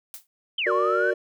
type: noise with exponential decay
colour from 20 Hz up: blue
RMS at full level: -34 dBFS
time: 0.14-0.27 s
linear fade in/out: 1 ms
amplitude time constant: 27 ms
type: linear two-way sweep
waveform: sine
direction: down then up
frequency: 3218 to 1046.5 to 1564 Hz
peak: -23 dBFS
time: 0.58-1.11 s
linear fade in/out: 5 ms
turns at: 0.72 s
type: chord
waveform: triangle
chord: Gb augmented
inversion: none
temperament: equal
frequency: 370 / 466.2 / 587.3 Hz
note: Gb4 / Bb4 / D5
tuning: 0 / 0 / 0 cents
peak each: -24 dBFS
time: 0.66-1.14 s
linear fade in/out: 10 ms
effects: none